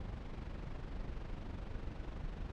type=noise with amplitude modulation; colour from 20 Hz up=brown; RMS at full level=-41 dBFS; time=0-2.52 s; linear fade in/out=5 ms; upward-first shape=sine; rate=24.1 Hz; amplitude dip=50%; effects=low-pass 4000 Hz 12 dB/octave